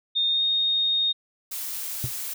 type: tone with pitch glide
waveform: sine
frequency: 3661 to 3704 Hz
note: A#7 to A#7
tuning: -32 to -12 cents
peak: -20 dBFS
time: 0.15-1.13 s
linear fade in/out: 20 ms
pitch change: +20 cents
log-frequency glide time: 0.28-0.43 s
type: noise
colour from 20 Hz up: blue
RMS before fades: -32 dBFS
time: 1.51-2.34 s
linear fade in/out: 10 ms
type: tone with exponential decay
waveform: triangle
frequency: 123.47 Hz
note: B2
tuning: in tune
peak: -19 dBFS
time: 2.04-2.12 s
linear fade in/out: 0 ms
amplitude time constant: 17 ms
effects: none